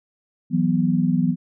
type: chord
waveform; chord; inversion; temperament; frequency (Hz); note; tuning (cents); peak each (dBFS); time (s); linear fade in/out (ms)
sine; E suspended second; none; equal; 164.81 / 185 / 246.9; E3 / F#3 / B3; 0 / 0 / 0; -21; 0.5-1.36; 50
effects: none